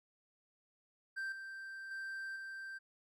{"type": "tone with level steps", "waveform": "triangle", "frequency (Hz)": 1568, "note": "G6", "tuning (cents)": 0, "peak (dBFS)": [-36, -43, -39, -42], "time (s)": [1.16, 2.79], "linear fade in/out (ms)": 20, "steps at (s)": [1.32, 1.91, 2.36], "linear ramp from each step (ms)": 2, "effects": []}